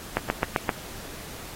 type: click train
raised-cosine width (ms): 0.5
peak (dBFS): -7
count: 5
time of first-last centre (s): 0.17-0.692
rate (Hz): 7.66
effects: pink hiss -41 dBFS RMS until 1.55 s + AAC 48 kbps